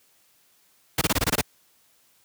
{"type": "noise bursts", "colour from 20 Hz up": "pink", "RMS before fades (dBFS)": -21, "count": 8, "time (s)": [0.98, 1.413], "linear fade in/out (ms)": 5, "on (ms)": 34, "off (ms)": 23, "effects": ["white hiss -62 dBFS RMS until 2.24 s", "high-pass 60 Hz 12 dB/octave"]}